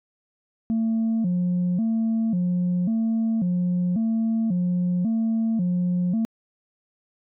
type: tone with vibrato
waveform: sine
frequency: 200.3 Hz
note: G3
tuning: 38 cents sharp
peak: -18 dBFS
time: 0.7-6.25 s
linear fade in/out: 0 ms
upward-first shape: square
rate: 0.92 Hz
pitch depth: 200 cents each way
effects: tanh soft clip ceiling -18 dBFS